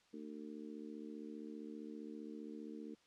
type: harmonic tone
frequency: 75.2 Hz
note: D2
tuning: 42 cents sharp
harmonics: 3 / 4 / 5 / 6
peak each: -50 / -50 / -56 / -55 dBFS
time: 0.13-2.95 s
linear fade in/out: 10 ms
effects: white hiss -71 dBFS RMS until 3.06 s + low-pass 5000 Hz 12 dB/octave